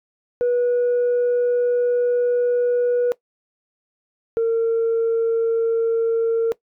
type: tone pair in turn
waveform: sine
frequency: 486.8 / 456.9 Hz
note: B4 / A#4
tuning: -25 / -35 cents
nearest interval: minor second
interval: 110 cents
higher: first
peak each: -14 dBFS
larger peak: neither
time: 0.41-3.12 / 4.37-6.52 s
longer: first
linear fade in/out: 0 ms
effects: noise-tail reverb RT60 0.1 s tail -20 dB re dry + tanh soft clip ceiling -14 dBFS